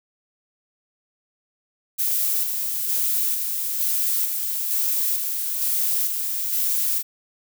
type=noise with tremolo; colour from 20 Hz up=violet; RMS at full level=-22 dBFS; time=1.98-7.03 s; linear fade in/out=20 ms; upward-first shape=square; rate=1.1 Hz; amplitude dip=35%; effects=none